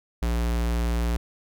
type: tone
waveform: square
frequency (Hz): 58.4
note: A#1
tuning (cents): +4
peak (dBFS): -23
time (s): 0.22-1.17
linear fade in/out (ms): 5
effects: none